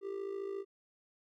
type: tone with amplitude modulation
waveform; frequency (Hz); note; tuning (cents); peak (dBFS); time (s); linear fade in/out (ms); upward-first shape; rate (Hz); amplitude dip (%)
triangle; 393.9; G4; +8; -32; 0.01-0.65; 50; sine; 54.3; 70
effects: none